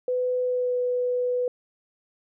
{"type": "tone with pitch glide", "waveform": "sine", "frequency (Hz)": [501, 495.2], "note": ["B4", "B4"], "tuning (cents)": [25, 5], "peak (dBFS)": -22, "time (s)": [0.08, 1.48], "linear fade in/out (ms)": 2, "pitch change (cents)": -20, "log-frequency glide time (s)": [0.42, 0.76], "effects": []}